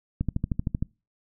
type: click train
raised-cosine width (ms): 5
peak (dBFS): -13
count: 9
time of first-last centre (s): 0.21-0.825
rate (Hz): 13
effects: noise-tail reverb RT60 0.3 s tail -26 dB re dry

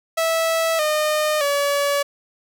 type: tone with pitch steps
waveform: sawtooth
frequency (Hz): 654 / 610.2 / 569.3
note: E5 / D#5 / C#5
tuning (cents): -14 / -34 / +46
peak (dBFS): -14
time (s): 0.17-2.03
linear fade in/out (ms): 10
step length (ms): 620
effects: none

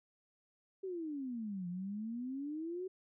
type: exponential two-way sweep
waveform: sine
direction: down then up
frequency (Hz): 392 to 173.2 to 380.4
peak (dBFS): -38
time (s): 0.83-2.88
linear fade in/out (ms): 10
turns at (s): 1.68
effects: none

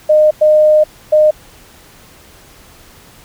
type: tone bursts at uneven times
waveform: sine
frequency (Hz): 612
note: D#5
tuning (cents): -29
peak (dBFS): -5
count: 3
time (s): 0.09-0.31 / 0.41-0.84 / 1.12-1.31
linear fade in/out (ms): 10
effects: pink hiss -42 dBFS RMS until 3.24 s

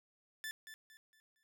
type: tone with echo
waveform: sawtooth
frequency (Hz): 1756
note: A6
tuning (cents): -4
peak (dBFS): -37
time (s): 0.44-0.51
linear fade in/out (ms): 0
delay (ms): 230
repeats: 4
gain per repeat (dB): -9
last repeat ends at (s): 1.43
effects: none

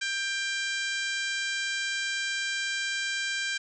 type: harmonic tone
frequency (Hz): 791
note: G5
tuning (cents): +15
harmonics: 2 / 3 / 4 / 5 / 6 / 7 / 8 / 9 / 10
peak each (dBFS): -31 / -35 / -37 / -39 / -41 / -42 / -43 / -44 / -45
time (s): 0.01-3.58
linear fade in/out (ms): 10
effects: none

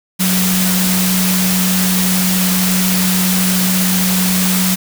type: tone in noise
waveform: sine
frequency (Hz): 185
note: F#3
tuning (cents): 0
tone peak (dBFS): -14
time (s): 0.19-4.76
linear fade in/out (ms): 20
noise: white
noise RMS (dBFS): -17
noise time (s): 0.19-4.76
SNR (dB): 0
effects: none

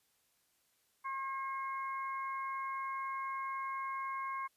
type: harmonic tone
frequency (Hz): 538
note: C5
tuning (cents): +48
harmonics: 2 / 3 / 4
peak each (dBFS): -37 / -50 / -46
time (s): 1.04-4.48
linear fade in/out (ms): 20
effects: white hiss -75 dBFS RMS until 4.56 s + resampled to 32000 Hz

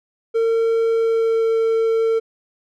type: tone with pitch glide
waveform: triangle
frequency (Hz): 454.9 to 451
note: A#4 to A4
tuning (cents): -42 to +43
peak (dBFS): -13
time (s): 0.34-2.2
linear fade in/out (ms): 20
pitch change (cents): -15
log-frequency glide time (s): 0.91-1.54
effects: none

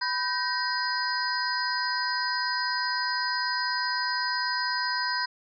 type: tone cluster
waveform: sine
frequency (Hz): 993 / 1548 / 1894 / 4245 / 4946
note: B5 / G6 / A#6 / C8 / D#8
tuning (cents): +9 / -22 / +27 / +24 / -11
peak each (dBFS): -30 / -31 / -35 / -37 / -31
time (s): 0.01-5.26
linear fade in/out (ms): 10
effects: none

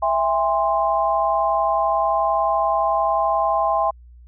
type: chord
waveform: sine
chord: E augmented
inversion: none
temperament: equal with one note detuned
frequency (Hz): 659.3 / 810.7 / 1046.5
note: E5 / G#5 / B#5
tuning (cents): 0 / -42 / 0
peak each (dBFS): -21 / -21 / -21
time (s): 0.02-3.91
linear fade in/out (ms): 10
effects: added 60 Hz sine -42 dBFS peak until 4.27 s

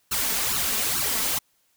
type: noise with flanger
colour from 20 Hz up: white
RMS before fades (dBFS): -25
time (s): 0.11-1.39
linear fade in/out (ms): 10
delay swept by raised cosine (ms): 0.71 to 4.61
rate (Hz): 2.3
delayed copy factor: +0.95
effects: white hiss -67 dBFS RMS until 1.76 s

